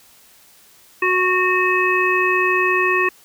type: harmonic tone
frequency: 367.1 Hz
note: F#4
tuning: 14 cents flat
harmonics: 1 / 3 / 5 / 7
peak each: -20 / -20 / -20 / -20 dBFS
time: 1.02-3.09 s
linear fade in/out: 5 ms
effects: white hiss -50 dBFS RMS until 3.24 s